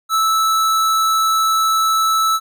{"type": "tone", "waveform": "square", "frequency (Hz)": 1312, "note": "E6", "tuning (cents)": -9, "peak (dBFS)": -14, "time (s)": [0.09, 2.4], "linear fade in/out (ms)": 50, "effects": []}